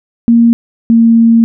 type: tone pair in turn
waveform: sine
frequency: 233.1 / 229.4 Hz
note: A#3 / A#3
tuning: 0 / -28 cents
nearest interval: unison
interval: 28 cents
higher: first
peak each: -3 dBFS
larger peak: neither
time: 0.28-0.53 / 0.9-1.44 s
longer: second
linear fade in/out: 0 ms
effects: none